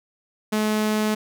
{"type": "tone", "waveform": "sawtooth", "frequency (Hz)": 214.3, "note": "A3", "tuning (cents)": -45, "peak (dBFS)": -16, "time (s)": [0.52, 1.15], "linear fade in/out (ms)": 10, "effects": []}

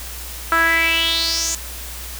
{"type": "tone with band-pass filter sweep", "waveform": "sawtooth", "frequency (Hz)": 329.6, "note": "E4", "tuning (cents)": 0, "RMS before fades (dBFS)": -18, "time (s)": [0.52, 1.55], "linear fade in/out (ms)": 0, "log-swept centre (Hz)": [1400, 7100], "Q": 5.5, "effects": ["added 60 Hz sine -33 dBFS peak until 2.19 s", "white hiss -33 dBFS RMS until 2.19 s"]}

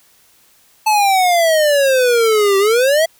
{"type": "exponential two-way sweep", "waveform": "square", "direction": "down then up", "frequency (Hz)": [875, 386.2, 668], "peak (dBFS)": -11, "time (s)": [0.86, 3.06], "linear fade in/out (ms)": 10, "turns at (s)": 2.58, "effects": ["white hiss -52 dBFS RMS until 3.19 s"]}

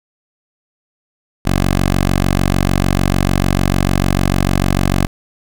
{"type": "tone", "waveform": "10% pulse", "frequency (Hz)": 46.7, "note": "F#1", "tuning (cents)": 17, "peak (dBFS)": -4, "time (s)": [1.45, 5.07], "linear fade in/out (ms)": 10, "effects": []}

